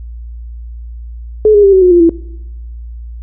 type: tone with pitch steps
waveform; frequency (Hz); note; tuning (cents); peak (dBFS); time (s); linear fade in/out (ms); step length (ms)
sine; 428.4 / 410.9 / 394.2 / 378.1 / 362.7 / 348 / 333.8; A4 / G#4 / G4 / F#4 / F#4 / F4 / E4; -46 / -18 / +10 / +38 / -34 / -6 / +22; -3; 1.45-2.094; 2; 92
effects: noise-tail reverb RT60 0.9 s tail -21 dB re dry + added 58 Hz sine -24 dBFS peak until 3.22 s